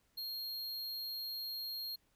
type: tone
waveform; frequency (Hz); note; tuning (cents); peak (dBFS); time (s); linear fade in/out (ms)
square; 4240; C8; +22; -40; 0.17-1.96; 10
effects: pink hiss -75 dBFS RMS until 2.15 s